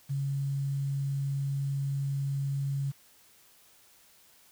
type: tone with quantisation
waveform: sine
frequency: 138.59 Hz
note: C#3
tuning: in tune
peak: -28 dBFS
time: 0.09-2.92 s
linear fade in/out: 20 ms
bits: 9
effects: white hiss -60 dBFS RMS until 4.51 s